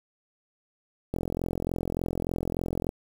click train, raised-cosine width 2 ms, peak -16 dBFS, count 77, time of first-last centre 1.14-2.891 s, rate 43.4 Hz, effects 7-bit

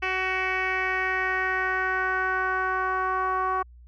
10% pulse tone with low-pass filter sweep, 374.8 Hz, F#4, 22 cents sharp, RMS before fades -26 dBFS, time 0.02-3.63 s, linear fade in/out 10 ms, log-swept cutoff 2600 to 1100 Hz, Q 3.2, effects added 60 Hz sine -46 dBFS peak until 3.87 s

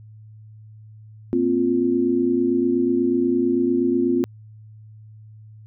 sine chord, Bb suspended second, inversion none, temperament equal, 233.1 / 261.6 / 349.2 Hz, Bb3 / C4 / F4, 0 / 0 / 0 cents, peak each -26 / -20 / -20 dBFS, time 1.33-4.24 s, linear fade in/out 0 ms, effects added 108 Hz sine -41 dBFS peak until 5.66 s

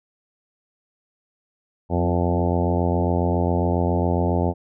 harmonic tone with a mistuned harmonic, 87.31 Hz, F2, in tune, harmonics 1 / 2 / 3 / 4 / 5 / 6 / 7 / 8 / 9 / 10, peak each -22 / -25 / -27 / -28 / -29 / -30 / -30 / -31 / -32 / -32 dBFS, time 1.89-4.54 s, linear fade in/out 50 ms, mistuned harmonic 3, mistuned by -21 cents, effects none

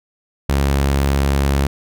sawtooth tone, 69.3 Hz, C#2, in tune, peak -10 dBFS, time 0.49-1.67 s, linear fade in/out 5 ms, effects none

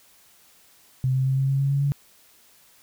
sine tone with pitch steps, 130 / 131.59 / 133.19 / 134.82 / 136.46 / 138.13 / 139.81 / 141.52 Hz, C3 / C3 / C3 / C#3 / C#3 / C#3 / C#3 / C#3, -11 / +10 / +31 / -48 / -27 / -6 / +15 / +36 cents, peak -19 dBFS, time 1.04-1.92 s, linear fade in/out 0 ms, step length 110 ms, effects white hiss -56 dBFS RMS until 2.82 s

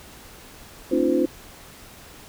sine tone cluster, 232 / 274.6 / 307.1 / 348.6 / 513 Hz, A#3 / C#4 / D#4 / F4 / C5, -8 / -16 / -23 / -3 / -34 cents, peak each -30 / -23 / -24 / -22 / -25 dBFS, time 0.91-1.26 s, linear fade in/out 10 ms, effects pink hiss -45 dBFS RMS until 2.28 s

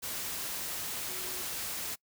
sine tone in noise, 366.2 Hz, F#4, 18 cents flat, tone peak -48 dBFS, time 1.07-1.43 s, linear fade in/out 20 ms, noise white, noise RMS -37 dBFS, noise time 0.02-1.96 s, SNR -14 dB, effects noise-tail reverb RT60 0.1 s tail -25 dB re dry

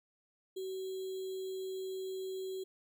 sine tone with sample-and-hold, 378.3 Hz, F#4, 38 cents sharp, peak -37 dBFS, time 0.56-2.64 s, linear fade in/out 10 ms, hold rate 3675 Hz, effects none

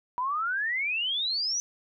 sine exponential sweep, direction up, 966 to 6040 Hz, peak -26 dBFS, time 0.18-1.6 s, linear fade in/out 0 ms, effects none

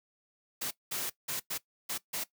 white noise bursts at uneven times, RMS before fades -35 dBFS, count 6, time 0.61-0.71 / 0.91-1.1 / 1.28-1.4 / 1.5-1.58 / 1.89-1.98 / 2.13-2.24 s, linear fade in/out 10 ms, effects noise-tail reverb RT60 0.1 s tail -18 dB re dry + high-pass 100 Hz 12 dB/octave

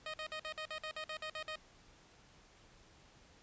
10% pulse tone bursts, 622.3 Hz, D#5, in tune, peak -32 dBFS, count 12, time 0.06-1.557 s, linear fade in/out 2 ms, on 78 ms, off 51 ms, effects pink hiss -63 dBFS RMS until 3.42 s + resampled to 16000 Hz

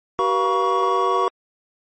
triangle tone cluster, 381.8 / 481.2 / 698 / 961 / 1120 Hz, G4 / B4 / F5 / B5 / C#6, -46 / -45 / -1 / -48 / +18 cents, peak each -21 / -23 / -25 / -23 / -18 dBFS, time 0.19-1.28 s, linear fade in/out 0 ms, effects MP3 32 kbps

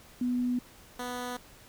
sine / 10% pulse tone pair in turn, 246.9 / 246.9 Hz, B3 / B3, 0 / 0 cents, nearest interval unison, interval 0 cents, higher neither, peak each -26 dBFS, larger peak neither, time 0.21-0.59 / 0.99-1.37 s, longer neither, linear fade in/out 5 ms, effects pink hiss -54 dBFS RMS until 1.68 s

